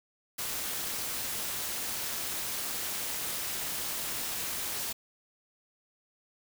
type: noise with amplitude modulation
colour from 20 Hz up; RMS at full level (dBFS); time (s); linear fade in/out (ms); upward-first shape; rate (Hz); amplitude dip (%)
white; -32; 0.38-4.93; 10; sine; 280; 60
effects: none